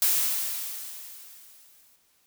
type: noise with exponential decay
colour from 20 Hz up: blue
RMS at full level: -21 dBFS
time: 0.02-1.96 s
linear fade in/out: 1 ms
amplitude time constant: 420 ms
effects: white hiss -66 dBFS RMS until 2.26 s